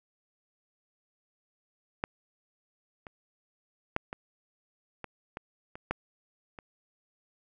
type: clicks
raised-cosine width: 0.5 ms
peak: -14 / -28 / -12 / -22 / -23 / -22 / -27 / -14 / -28 dBFS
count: 9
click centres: 2.039 / 3.068 / 3.964 / 4.129 / 5.043 / 5.371 / 5.755 / 5.91 / 6.588 s
effects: none